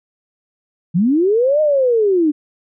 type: linear two-way sweep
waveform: sine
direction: up then down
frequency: 155.56 to 622.3 to 287.5 Hz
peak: -11 dBFS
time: 0.94-2.32 s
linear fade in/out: 20 ms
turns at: 1.61 s
effects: none